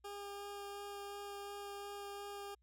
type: tone with vibrato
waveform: 20% pulse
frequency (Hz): 404.2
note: G#4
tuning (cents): -47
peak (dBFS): -40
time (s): 0.04-2.55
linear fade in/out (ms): 10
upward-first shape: sine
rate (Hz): 2.8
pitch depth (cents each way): 8
effects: added 60 Hz sine -70 dBFS peak until 2.62 s